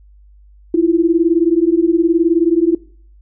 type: beating tone pair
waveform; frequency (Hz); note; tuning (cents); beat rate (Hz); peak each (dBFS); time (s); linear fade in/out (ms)
sine; 324.9 / 343.9; E4 / F4; -25 / -27; 19; -13; 0.74-2.75; 5
effects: noise-tail reverb RT60 0.5 s tail -20 dB re dry + added 50 Hz sine -42 dBFS peak until 3.21 s